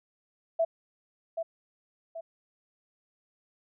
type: tone with echo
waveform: sine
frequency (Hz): 660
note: E5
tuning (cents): +2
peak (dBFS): -22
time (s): 0.59-0.65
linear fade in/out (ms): 10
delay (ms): 780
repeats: 2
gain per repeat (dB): -7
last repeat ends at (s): 2.21
effects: none